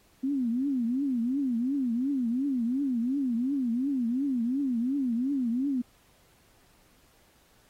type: tone with vibrato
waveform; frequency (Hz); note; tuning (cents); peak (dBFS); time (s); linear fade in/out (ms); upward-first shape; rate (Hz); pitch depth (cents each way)
sine; 255.2; C4; -43; -25; 0.23-5.82; 10; triangle; 2.8; 230
effects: pink hiss -63 dBFS RMS until 7.69 s + AAC 48 kbps